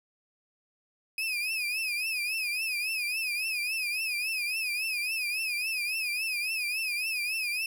35% pulse tone with vibrato, 2513 Hz, D#7, 17 cents sharp, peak -27 dBFS, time 1.18-7.66 s, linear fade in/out 2 ms, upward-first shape triangle, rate 3.6 Hz, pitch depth 130 cents each way, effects 10-bit

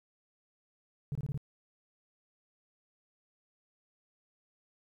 sine tone bursts, 141.7 Hz, C#3, 38 cents sharp, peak -30 dBFS, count 5, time 1.12-1.376 s, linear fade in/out 0 ms, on 32 ms, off 24 ms, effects tanh soft clip ceiling -30 dBFS + 12-bit

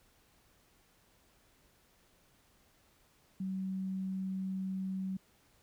sine tone, 189.7 Hz, F#3, 43 cents sharp, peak -34 dBFS, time 3.4-5.17 s, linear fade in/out 5 ms, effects pink hiss -68 dBFS RMS until 5.62 s

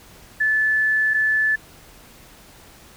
sine tone pair in turn, 1740 / 1740 Hz, A6 / A6, -20 / -20 cents, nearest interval unison, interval 0 cents, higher neither, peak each -16 dBFS, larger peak neither, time 0.4-1.14 / 1.14-1.56 s, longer first, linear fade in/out 10 ms, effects pink hiss -47 dBFS RMS until 2.96 s

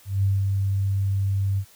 sine tone with ADSR envelope, 98 Hz, G2, in tune, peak -17 dBFS, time 0.05-1.65 s, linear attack 180 ms, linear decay 200 ms, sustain -3 dB, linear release 68 ms, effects white hiss -53 dBFS RMS until 1.75 s

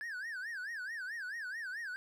triangle tone with vibrato, 1661.2 Hz, G#6, in tune, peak -37 dBFS, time 0.01-1.96 s, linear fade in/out 0 ms, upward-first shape sine, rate 4.6 Hz, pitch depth 220 cents each way, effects none

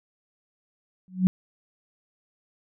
sine tone with exponential growth, 185 Hz, F#3, in tune, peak -12 dBFS, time 1.08-1.27 s, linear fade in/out 0 ms, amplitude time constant 40 ms, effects none

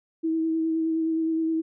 sine tone with vibrato, 323 Hz, E4, 35 cents flat, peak -22 dBFS, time 0.23-1.62 s, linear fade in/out 20 ms, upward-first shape sine, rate 9.6 Hz, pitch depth 17 cents each way, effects none

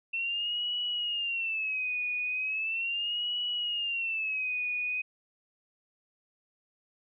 sine tone with vibrato, 2689 Hz, E7, 34 cents sharp, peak -29 dBFS, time 0.13-5.02 s, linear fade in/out 10 ms, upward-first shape sine, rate 0.38 Hz, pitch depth 150 cents each way, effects none

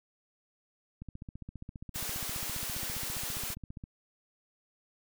click train, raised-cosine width 5 ms, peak -30 dBFS, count 43, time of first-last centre 1.02-3.839 s, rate 14.9 Hz
white high-pass noise, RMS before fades -37 dBFS, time 1.94-3.55 s, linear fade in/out 20 ms, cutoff 200 Hz, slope 24 dB/octave
effects none

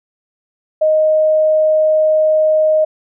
sine tone, 622.3 Hz, D#5, in tune, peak -9 dBFS, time 0.81-2.85 s, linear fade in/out 10 ms, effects none

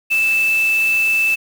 sine tone in noise, 2637 Hz, E7, in tune, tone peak -13 dBFS, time 0.1-1.36 s, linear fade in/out 20 ms, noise white, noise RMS -31 dBFS, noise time 0.1-1.36 s, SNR +15 dB, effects none

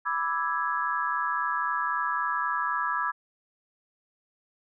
sine chord, E dominant seventh, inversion second, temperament equal, 987.8 / 1174.7 / 1318.5 / 1661.2 Hz, B5 / D6 / E6 / G#6, 0 / 0 / 0 / 0 cents, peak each -31 dBFS, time 0.05-3.12 s, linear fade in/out 20 ms, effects none

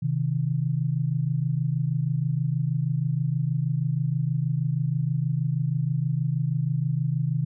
sine tone pair together, 130.2 / 156.5 Hz, C3 / D#3, -8 / +10 cents, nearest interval minor third, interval 318 cents, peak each -25 dBFS, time 0.02-7.45 s, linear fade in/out 10 ms, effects none

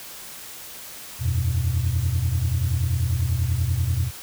sine chord, E suspended second, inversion none, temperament just, 82.41 / 92.71 / 123.61 Hz, E2 / F#2 / B2, 0 / +4 / +2 cents, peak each -23 dBFS, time 1.19-4.11 s, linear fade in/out 50 ms, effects tanh soft clip ceiling -14 dBFS + white hiss -39 dBFS RMS until 4.22 s

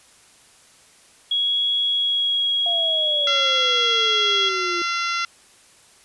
sine tone with vibrato, 3322 Hz, G#7, in tune, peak -18 dBFS, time 1.31-4.49 s, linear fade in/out 5 ms, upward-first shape sine, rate 0.62 Hz, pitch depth 8 cents each way
sine exponential sweep, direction down, 698.5 to 343.8 Hz, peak -27 dBFS, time 2.66-4.82 s, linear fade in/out 2 ms
harmonic tone, 685 Hz, F5, 34 cents flat, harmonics 2 / 3 / 4 / 5 / 6 / 7 / 8 / 9, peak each -24 / -28 / -30 / -32 / -34 / -35 / -36 / -37 dBFS, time 3.27-5.25 s, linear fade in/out 2 ms
effects white hiss -52 dBFS RMS until 6.04 s + resampled to 24000 Hz

